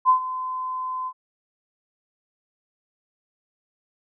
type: tone with ADSR envelope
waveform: sine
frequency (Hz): 1025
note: C6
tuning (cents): -36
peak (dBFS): -11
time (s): 0.05-1.13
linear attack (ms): 42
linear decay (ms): 100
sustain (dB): -15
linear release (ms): 61
effects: none